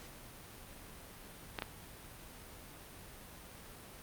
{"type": "clicks", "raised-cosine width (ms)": 0.3, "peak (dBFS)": -20, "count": 2, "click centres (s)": [1.588, 1.622], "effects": ["pink hiss -52 dBFS RMS until 4.02 s", "Opus 48 kbps"]}